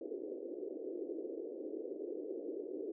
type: band-pass noise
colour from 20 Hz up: pink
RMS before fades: -43 dBFS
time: 0.01-2.92 s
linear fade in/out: 5 ms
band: 320 to 480 Hz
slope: 48 dB/octave
effects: none